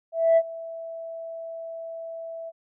sine tone with ADSR envelope, 659.3 Hz, E5, in tune, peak -12 dBFS, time 0.12-2.52 s, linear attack 250 ms, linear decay 53 ms, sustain -21 dB, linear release 37 ms, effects tanh soft clip ceiling -12 dBFS

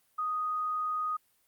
sine tone, 1244.5 Hz, D#6, in tune, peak -29 dBFS, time 0.18-1.17 s, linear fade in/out 10 ms, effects white hiss -70 dBFS RMS until 1.47 s + Opus 32 kbps

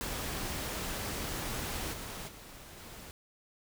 pink noise with level steps, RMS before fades -37 / -42 / -50 / -48 dBFS, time 0.01-3.11 s, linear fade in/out 0 ms, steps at 1.92 / 2.27 / 2.77 s, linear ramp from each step 20 ms, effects none

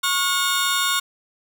sawtooth tone cluster, 1101 / 1431 / 3652 Hz, C#6 / F6 / A#7, -12 / +42 / -36 cents, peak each -20 dBFS, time 0.03-1 s, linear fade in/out 10 ms, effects none

